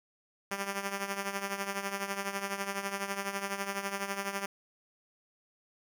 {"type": "tone with tremolo", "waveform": "5% pulse", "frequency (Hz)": 197.8, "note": "G3", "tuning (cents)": 16, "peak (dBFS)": -19, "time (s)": [0.51, 4.46], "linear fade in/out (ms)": 5, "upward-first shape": "triangle", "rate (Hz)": 12, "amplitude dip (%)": 75, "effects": []}